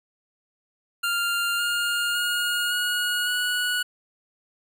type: tone with pitch steps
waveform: 25% pulse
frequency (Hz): 1396.9 / 1413.9 / 1431.2 / 1448.7 / 1466.3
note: F6 / F6 / F6 / F#6 / F#6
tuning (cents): 0 / +21 / +42 / -37 / -16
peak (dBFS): -19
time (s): 1.03-3.83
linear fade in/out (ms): 10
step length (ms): 560
effects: none